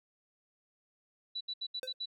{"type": "tone bursts", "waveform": "sine", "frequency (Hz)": 3951, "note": "B7", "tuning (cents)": 0, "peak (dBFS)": -35, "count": 6, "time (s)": [1.35, 2.058], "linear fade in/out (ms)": 10, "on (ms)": 58, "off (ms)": 72}
{"type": "tone with exponential decay", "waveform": "square", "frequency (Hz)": 515, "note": "C5", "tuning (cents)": -28, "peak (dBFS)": -36, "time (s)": [1.83, 1.94], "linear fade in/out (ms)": 1, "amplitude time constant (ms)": 22}
{"effects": []}